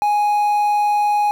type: tone with quantisation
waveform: triangle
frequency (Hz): 830.6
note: G#5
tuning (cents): 0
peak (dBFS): -12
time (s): 0.02-1.31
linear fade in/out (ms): 0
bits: 7
effects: none